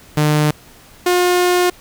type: tone pair in turn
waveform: sawtooth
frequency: 150.8 / 357.7 Hz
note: D3 / F4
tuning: +46 / +41 cents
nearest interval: octave + minor third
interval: 1495 cents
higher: second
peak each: -8 dBFS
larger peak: neither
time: 0.17-0.51 / 1.06-1.7 s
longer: second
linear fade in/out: 5 ms
effects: pink hiss -44 dBFS RMS until 1.8 s